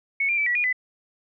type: tone with pitch steps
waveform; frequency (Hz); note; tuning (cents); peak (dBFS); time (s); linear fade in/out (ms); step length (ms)
sine; 2210 / 2383 / 2312 / 1940 / 2439 / 2006; C#7 / D7 / D7 / B6 / D#7 / B6; -6 / +25 / -28 / -31 / -35 / +26; -20; 0.2-0.728; 5; 88
effects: none